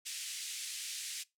white band-pass noise, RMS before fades -42 dBFS, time 0.05-1.24 s, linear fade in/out 20 ms, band 2200 to 9400 Hz, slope 24 dB/octave, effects noise-tail reverb RT60 0.2 s tail -21 dB re dry

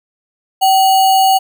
sine tone with sample-and-hold, 767 Hz, G5, 38 cents flat, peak -7 dBFS, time 0.61-1.39 s, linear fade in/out 20 ms, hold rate 3675 Hz, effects none

